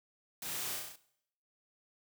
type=noise with echo; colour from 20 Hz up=white; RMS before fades=-42 dBFS; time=0.42-0.76 s; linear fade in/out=2 ms; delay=33 ms; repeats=6; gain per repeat=-2 dB; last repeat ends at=0.958 s; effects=noise-tail reverb RT60 0.7 s tail -18 dB re dry + high-pass 100 Hz 12 dB/octave